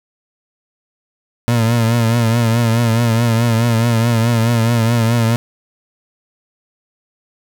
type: tone with vibrato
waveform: 30% pulse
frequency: 115.8 Hz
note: A#2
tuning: 11 cents flat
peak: -9 dBFS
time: 1.48-5.36 s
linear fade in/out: 0 ms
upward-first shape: triangle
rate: 4.7 Hz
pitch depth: 72 cents each way
effects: none